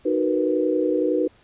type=chord; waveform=sine; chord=B major seventh; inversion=first; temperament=just; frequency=308.7 / 370.4 / 463 / 493.9 Hz; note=D#4 / F#4 / A#4 / B4; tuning=-14 / +2 / -12 / 0 cents; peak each=-23 / -24 / -28 / -23 dBFS; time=0.05-1.28 s; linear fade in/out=10 ms; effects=pink hiss -56 dBFS RMS until 1.43 s + resampled to 8000 Hz